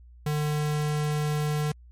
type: tone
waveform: square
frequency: 150 Hz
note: D3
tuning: 37 cents sharp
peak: -25 dBFS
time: 0.26-1.72 s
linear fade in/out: 5 ms
effects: added 60 Hz sine -47 dBFS peak until 1.91 s + MP3 64 kbps